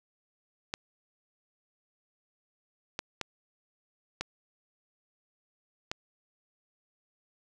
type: clicks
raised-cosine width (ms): 0.2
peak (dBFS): -15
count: 5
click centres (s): 0.739 / 2.991 / 3.213 / 4.21 / 5.915
effects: none